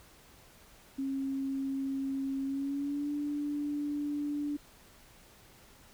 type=tone with pitch glide; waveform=sine; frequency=270.8 to 291.9 Hz; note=C#4 to D4; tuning=-40 to -10 cents; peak=-31 dBFS; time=0.98-4.57 s; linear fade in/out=10 ms; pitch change=+130 cents; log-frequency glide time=2.44-3.1 s; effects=pink hiss -58 dBFS RMS until 5.93 s

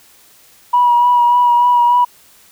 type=tone with vibrato; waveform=sine; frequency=968 Hz; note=B5; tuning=35 cents flat; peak=-7 dBFS; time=0.73-2.05 s; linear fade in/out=10 ms; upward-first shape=sine; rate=3.4 Hz; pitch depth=21 cents each way; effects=tanh soft clip ceiling -3 dBFS + white hiss -47 dBFS RMS until 2.51 s

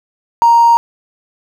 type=tone with hard clipping; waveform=triangle; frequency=934 Hz; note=A#5; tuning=3 cents sharp; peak=-5 dBFS; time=0.42-0.77 s; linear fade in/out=0 ms; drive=3 dB; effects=none

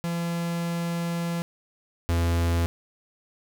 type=tone pair in turn; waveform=45% pulse; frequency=170 / 84.68 Hz; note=F3 / E2; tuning=-46 / +47 cents; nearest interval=octave; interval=1207 cents; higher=first; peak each=-26 / -21 dBFS; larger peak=second; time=0.04-1.42 / 2.09-2.66 s; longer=first; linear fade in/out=0 ms; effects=10-bit

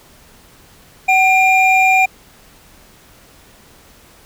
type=tone pair together; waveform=triangle; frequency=756 / 2397 Hz; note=F#5 / D7; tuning=+37 / +35 cents; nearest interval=octave + minor sixth; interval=1998 cents; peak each=-10 dBFS; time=1.08-2.06 s; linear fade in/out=10 ms; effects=pink hiss -46 dBFS RMS until 4.25 s

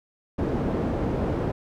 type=low-pass noise; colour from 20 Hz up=white; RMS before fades=-26 dBFS; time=0.38-1.52 s; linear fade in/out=10 ms; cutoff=390 Hz; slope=12 dB/octave; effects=none

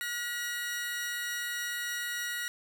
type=tone pair together; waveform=sawtooth; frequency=1438.6 / 1917 Hz; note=F#6 / A#6; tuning=-49 / +48 cents; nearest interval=perfect fourth; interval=497 cents; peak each=-34 / -31 dBFS; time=0.01-2.48 s; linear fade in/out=0 ms; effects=none

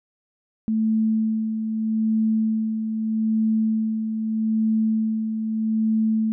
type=tone with tremolo; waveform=sine; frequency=220 Hz; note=A3; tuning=in tune; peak=-17 dBFS; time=0.68-6.32 s; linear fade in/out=0 ms; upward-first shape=sine; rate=0.8 Hz; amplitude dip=50%; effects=none

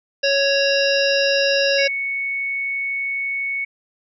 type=harmonic tone; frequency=554.4 Hz; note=C#5; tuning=in tune; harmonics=1 / 3 / 5 / 7 / 9 / 10; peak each=-18 / -23 / -22 / -28 / -25 / -26 dBFS; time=0.23-1.88 s; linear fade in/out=10 ms
type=tone; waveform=sine; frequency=2217 Hz; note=C#7; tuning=in tune; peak=-21 dBFS; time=1.78-3.65 s; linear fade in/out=10 ms
effects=none

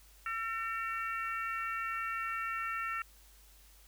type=harmonic tone with a mistuned harmonic; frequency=454.2 Hz; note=A#4; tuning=45 cents flat; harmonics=3 / 4 / 5 / 6; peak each=-36 / -40 / -44 / -44 dBFS; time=0.26-3.02 s; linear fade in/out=2 ms; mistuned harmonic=3; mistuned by=-18 cents; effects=added 50 Hz sine -59 dBFS peak until 3.87 s + white hiss -62 dBFS RMS until 3.87 s

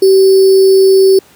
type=tone with sample-and-hold; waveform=sine; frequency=384.4 Hz; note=G4; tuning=34 cents flat; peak=-3 dBFS; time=0.02-1.19 s; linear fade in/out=5 ms; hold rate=4900 Hz; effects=pink hiss -44 dBFS RMS until 1.35 s + high-pass 100 Hz 12 dB/octave

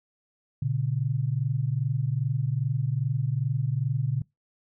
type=tone pair together; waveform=sine; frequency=118.8 / 141.28 Hz; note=A#2 / C#3; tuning=+33 / +33 cents; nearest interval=minor third; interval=300 cents; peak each=-27 / -26 dBFS; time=0.62-4.22 s; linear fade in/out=5 ms; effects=noise-tail reverb RT60 0.2 s tail -25 dB re dry

